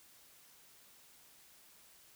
silence, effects white hiss -62 dBFS RMS until 2.15 s

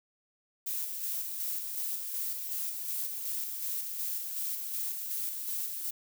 violet noise with tremolo, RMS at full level -34 dBFS, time 0.66-5.91 s, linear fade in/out 10 ms, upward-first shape square, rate 2.7 Hz, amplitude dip 35%, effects none

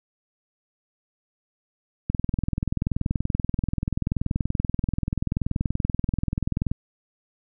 click train, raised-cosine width 5 ms, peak -11 dBFS, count 97, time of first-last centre 2.1-6.715 s, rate 20.8 Hz, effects none

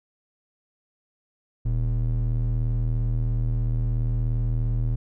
triangle ring-modulated tone, 78.8 Hz, D#2, 23 cents sharp, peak -16 dBFS, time 1.65-4.96 s, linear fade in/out 10 ms, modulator 38.5 Hz, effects none

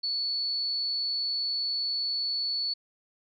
sine tone, 4435 Hz, C#8, in tune, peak -27 dBFS, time 0.03-2.74 s, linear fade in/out 10 ms, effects none

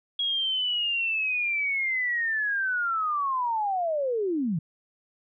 sine linear sweep, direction down, 3320 to 146.83 Hz, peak -24 dBFS, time 0.19-4.59 s, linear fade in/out 5 ms, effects none

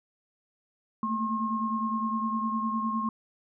sine tone cluster, 220.3 / 230.1 / 1074 Hz, A3 / A#3 / C6, +2 / -22 / +45 cents, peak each -31 / -35 / -29 dBFS, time 1.03-3.09 s, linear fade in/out 2 ms, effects none

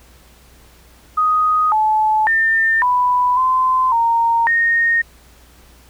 sine tone with pitch steps, 1248 / 864 / 1802 / 991 / 1030 / 925 / 1851 Hz, D#6 / A5 / A6 / B5 / C6 / A#5 / A#6, +5 / -32 / +41 / +6 / -28 / -14 / -13 cents, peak -12 dBFS, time 1.17-5.02 s, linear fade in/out 10 ms, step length 550 ms, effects added 60 Hz sine -47 dBFS peak until 5.89 s + pink hiss -49 dBFS RMS until 5.89 s

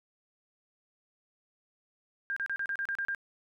sine tone bursts, 1600 Hz, G6, 35 cents sharp, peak -30 dBFS, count 9, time 2.3-3.148 s, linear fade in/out 0 ms, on 64 ms, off 34 ms, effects none

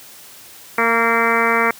harmonic tone with a mistuned harmonic, 230 Hz, A#3, 23 cents flat, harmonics 1 / 2 / 3 / 4 / 5 / 6 / 7 / 8 / 9 / 10, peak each -25 / -21 / -25 / -23 / -21 / -21 / -26 / -23 / -22 / -24 dBFS, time 0.78-1.71 s, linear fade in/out 2 ms, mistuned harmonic 4, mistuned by +20 cents, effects white hiss -41 dBFS RMS until 1.79 s + high-pass 80 Hz 12 dB/octave

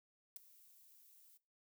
violet noise with ADSR envelope, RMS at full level -44 dBFS, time 0.36-1.38 s, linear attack 3 ms, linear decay 11 ms, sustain -21 dB, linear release 14 ms, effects noise-tail reverb RT60 0.3 s tail -20 dB re dry

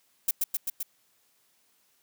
violet noise with echo, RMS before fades -24 dBFS, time 0.28-0.31 s, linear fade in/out 5 ms, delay 130 ms, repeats 4, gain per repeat -2 dB, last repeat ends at 0.83 s, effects white hiss -68 dBFS RMS until 2.02 s + high-pass 100 Hz 12 dB/octave

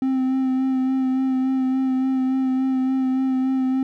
triangle tone with vibrato, 261.6 Hz, C4, in tune, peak -16 dBFS, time 0.02-3.83 s, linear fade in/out 2 ms, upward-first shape sine, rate 3.5 Hz, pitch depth 19 cents each way, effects none

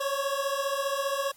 25% pulse beating tone pair, 546 / 561 Hz, C#5 / C#5, -26 / +21 cents, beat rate 15 Hz, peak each -26 dBFS, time 0-1.32 s, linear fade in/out 10 ms, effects white hiss -56 dBFS RMS until 1.36 s + MP3 64 kbps

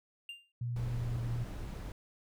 triangle tone with exponential decay, 2794 Hz, F7, in tune, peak -37 dBFS, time 0.29-0.52 s, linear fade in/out 2 ms, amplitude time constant 48 ms
sine tone with pitch glide, 120 to 118.55 Hz, B2 to A#2, -49 to +30 cents, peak -33 dBFS, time 0.61-1.44 s, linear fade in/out 5 ms, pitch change -21 cents, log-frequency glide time 0.94-1.18 s
brown noise, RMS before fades -41 dBFS, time 0.76-1.92 s, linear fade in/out 2 ms
effects none

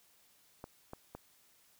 clicks, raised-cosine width 1 ms, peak -30 dBFS, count 3, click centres 0.641 / 0.934 / 1.15 s, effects white hiss -67 dBFS RMS until 1.79 s

